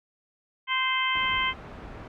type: harmonic tone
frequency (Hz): 520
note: C5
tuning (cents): -11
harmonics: 2 / 3 / 4 / 5 / 6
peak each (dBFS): -28 / -34 / -27 / -35 / -30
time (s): 0.67-1.54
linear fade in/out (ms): 50
type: low-pass noise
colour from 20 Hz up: pink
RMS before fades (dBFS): -42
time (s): 1.15-2.08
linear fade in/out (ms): 5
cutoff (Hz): 1700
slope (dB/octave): 12
effects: none